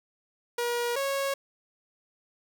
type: tone pair in turn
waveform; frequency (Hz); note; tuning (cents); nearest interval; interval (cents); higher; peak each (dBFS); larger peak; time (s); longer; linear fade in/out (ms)
sawtooth; 478.2 / 550.5; A#4 / C#5; +44 / -12; major second; 244; second; -23; neither; 0.58-0.96 / 0.96-1.34; neither; 5
effects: 9-bit